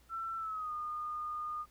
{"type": "tone with pitch glide", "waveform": "sine", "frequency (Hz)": [1340, 1221.7], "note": ["E6", "D#6"], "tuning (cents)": [28, -32], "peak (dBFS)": -36, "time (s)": [0.09, 1.66], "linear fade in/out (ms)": 50, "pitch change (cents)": -160, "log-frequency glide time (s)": [0.37, 0.73], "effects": ["added 60 Hz sine -64 dBFS peak until 1.7 s", "pink hiss -67 dBFS RMS until 1.7 s"]}